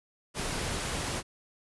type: noise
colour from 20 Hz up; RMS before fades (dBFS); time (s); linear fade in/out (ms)
pink; -33; 0.34-1.23; 50
effects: resampled to 24000 Hz